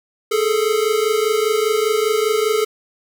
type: tone pair together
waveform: square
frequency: 420.2 / 445.2 Hz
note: G#4 / A4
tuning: +20 / +20 cents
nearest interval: minor second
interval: 100 cents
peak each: -19 dBFS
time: 0.31-2.65 s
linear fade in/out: 10 ms
effects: none